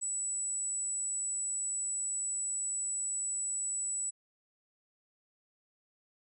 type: tone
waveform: sine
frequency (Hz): 7902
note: B8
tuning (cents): 0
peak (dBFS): -32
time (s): 0.01-4.11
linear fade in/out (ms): 20
effects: none

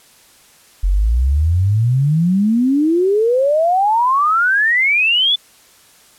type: exponential sweep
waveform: sine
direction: up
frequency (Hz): 43.65 to 3520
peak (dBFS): -11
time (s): 0.83-5.36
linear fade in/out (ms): 10
effects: white hiss -48 dBFS RMS until 6.18 s + low-pass 12000 Hz 12 dB/octave

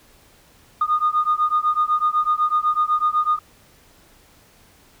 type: beating tone pair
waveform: sine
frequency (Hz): 1223 / 1231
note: D#6 / D#6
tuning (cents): -30 / -19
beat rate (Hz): 8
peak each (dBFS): -19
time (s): 0.81-3.39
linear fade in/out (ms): 5
effects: tanh soft clip ceiling -10 dBFS + pink hiss -53 dBFS RMS until 5 s

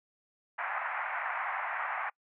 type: band-pass noise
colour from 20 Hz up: pink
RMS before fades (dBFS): -35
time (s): 0.58-2.1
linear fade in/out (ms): 10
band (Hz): 720 to 2200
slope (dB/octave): 48
effects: noise-tail reverb RT60 0.1 s tail -26 dB re dry

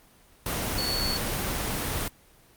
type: tone in noise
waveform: sine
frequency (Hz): 4435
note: C#8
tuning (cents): 0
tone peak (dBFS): -27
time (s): 0.78-1.17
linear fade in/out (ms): 2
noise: pink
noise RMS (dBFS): -29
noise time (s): 0.46-2.08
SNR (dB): -1
effects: pink hiss -57 dBFS RMS until 2.56 s + Opus 24 kbps

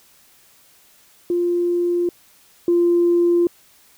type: tone pair in turn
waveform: sine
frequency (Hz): 349.2 / 346.2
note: F4 / F4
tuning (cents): 0 / -15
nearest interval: unison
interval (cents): 15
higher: first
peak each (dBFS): -16 / -12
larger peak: second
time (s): 1.3-2.09 / 2.68-3.47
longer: neither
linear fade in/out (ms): 2
effects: tanh soft clip ceiling -8 dBFS + white hiss -53 dBFS RMS until 3.97 s

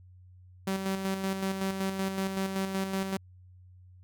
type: tone with tremolo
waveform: sawtooth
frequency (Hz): 192.3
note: G3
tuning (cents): -33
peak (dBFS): -24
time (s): 0.67-3.17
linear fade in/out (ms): 5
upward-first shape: square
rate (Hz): 5.3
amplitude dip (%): 45
effects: added 91 Hz sine -51 dBFS peak until 4.03 s

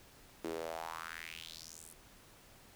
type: tone with high-pass filter sweep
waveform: sawtooth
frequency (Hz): 81.8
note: E2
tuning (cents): -13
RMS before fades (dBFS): -45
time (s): 0.44-1.93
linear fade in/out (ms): 5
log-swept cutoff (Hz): 330 to 10000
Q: 3.7
effects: pink hiss -60 dBFS RMS until 2.75 s

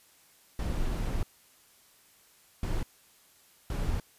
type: noise bursts at uneven times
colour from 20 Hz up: brown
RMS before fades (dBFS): -30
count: 3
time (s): 0.59-1.23 / 2.63-2.83 / 3.7-4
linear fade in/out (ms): 2
effects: white hiss -61 dBFS RMS until 4.18 s + resampled to 32000 Hz

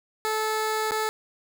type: tone with dropouts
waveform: 15% pulse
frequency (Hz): 434.8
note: A4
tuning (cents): -21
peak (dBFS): -18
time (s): 0.25-1.09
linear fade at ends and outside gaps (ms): 0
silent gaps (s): 0.91-0.919
effects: none

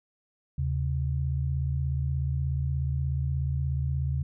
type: tone pair together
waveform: sine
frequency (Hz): 77.8 / 134.49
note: D#2 / C3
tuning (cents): 0 / +48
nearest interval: major sixth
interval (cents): 948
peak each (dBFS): -28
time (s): 0.58-4.23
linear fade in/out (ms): 5
effects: none

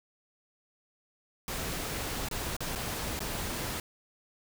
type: noise with dropouts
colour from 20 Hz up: pink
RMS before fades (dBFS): -35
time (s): 1.48-3.8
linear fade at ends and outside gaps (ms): 1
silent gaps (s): 2.286-2.312 / 2.566-2.605 / 2.752-2.757 / 3.192-3.204
effects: none

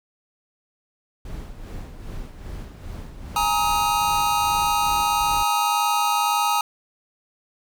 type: noise with tremolo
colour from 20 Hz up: brown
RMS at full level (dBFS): -33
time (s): 1.25-5.43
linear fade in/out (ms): 2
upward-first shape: sine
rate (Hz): 2.5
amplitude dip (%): 55
type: chord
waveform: square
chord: Ab suspended second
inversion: none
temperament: equal with one note detuned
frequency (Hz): 830.6 / 932.3 / 1267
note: Ab5 / Bb5 / Eb6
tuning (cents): 0 / 0 / +31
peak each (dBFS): -24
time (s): 3.36-6.61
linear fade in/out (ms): 2
effects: none

